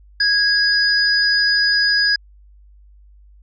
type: tone pair together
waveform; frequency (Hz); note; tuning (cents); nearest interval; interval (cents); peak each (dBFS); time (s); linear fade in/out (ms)
sine; 1653 / 4953; G#6 / D#8; -9 / -9; octave + perfect fifth; 1900; -16; 0.2-2.16; 5
effects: added 50 Hz sine -44 dBFS peak until 3.42 s